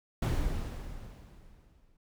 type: noise with exponential decay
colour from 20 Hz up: brown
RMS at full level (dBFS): -26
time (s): 0.22-1.97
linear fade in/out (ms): 5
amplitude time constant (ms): 380
effects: none